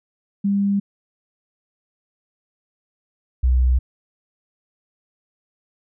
sine tone pair in turn, 199.9 / 62.96 Hz, G3 / B1, +34 / +34 cents, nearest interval octave + minor sixth, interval 2000 cents, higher first, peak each -16 / -13 dBFS, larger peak second, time 0.44-0.8 / 3.43-3.79 s, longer neither, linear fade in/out 10 ms, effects none

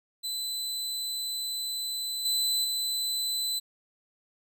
sawtooth tone with level steps, 4016 Hz, B7, 28 cents sharp, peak -28 / -22 / -25 dBFS, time 0.23-3.6 s, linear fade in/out 20 ms, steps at 2.25 / 2.64 s, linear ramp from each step 5 ms, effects none

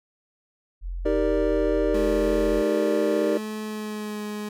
sine tone, 43.65 Hz, F1, in tune, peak -28 dBFS, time 0.81-2.63 s, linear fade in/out 50 ms
triangle chord, Eb major seventh, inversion none, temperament equal with one note detuned, 313.1 / 392 / 466.2 / 587.3 Hz, Eb4 / G4 / Bb4 / D5, +11 / 0 / 0 / 0 cents, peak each -24 dBFS, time 1.05-3.38 s, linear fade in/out 10 ms
30% pulse tone with pitch glide, 215.1 to 209.8 Hz, A3 to G#3, -39 to +18 cents, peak -27 dBFS, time 1.94-4.49 s, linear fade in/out 5 ms, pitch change -43 cents, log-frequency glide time 3.64-4.23 s
effects none

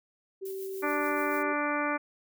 sine tone with pitch glide, 385 to 387.5 Hz, G4 to G4, -31 to -20 cents, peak -34 dBFS, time 0.41-1.54 s, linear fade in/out 20 ms, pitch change +11 cents, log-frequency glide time 1.06-1.38 s
violet noise with tremolo, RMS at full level -45 dBFS, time 0.45-1.43 s, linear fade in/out 5 ms, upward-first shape sine, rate 6.9 Hz, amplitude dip 45%
harmonic tone, 293.7 Hz, D4, in tune, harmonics 1 / 2 / 3 / 4 / 5 / 6 / 7 / 8, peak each -33 / -34 / -36 / -33 / -35 / -39 / -39 / -38 dBFS, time 0.82-1.98 s, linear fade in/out 20 ms
effects none

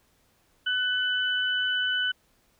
sine tone pair together, 1498.5 / 2997 Hz, F#6 / F#7, +22 / +22 cents, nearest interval octave, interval 1200 cents, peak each -26 / -27 dBFS, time 0.66-2.12 s, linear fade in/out 10 ms, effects pink hiss -66 dBFS RMS until 2.59 s

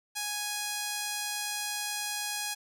5% pulse tone, 830.6 Hz, G#5, in tune, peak -20 dBFS, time 0.15-2.55 s, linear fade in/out 20 ms, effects none

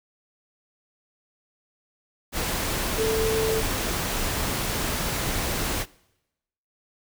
sine tone in noise, 442.5 Hz, A4, 10 cents sharp, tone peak -22 dBFS, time 2.96-3.63 s, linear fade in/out 50 ms, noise pink, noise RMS -27 dBFS, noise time 2.32-5.86 s, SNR +2 dB, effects noise-tail reverb RT60 0.9 s tail -23 dB re dry

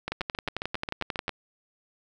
two click trains, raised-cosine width 0.3 ms, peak -13 / -15 dBFS, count 14 / 10, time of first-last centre 0.12-1.281 / 0.08-1.293 s, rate 11.2 / 7.42 Hz, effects none

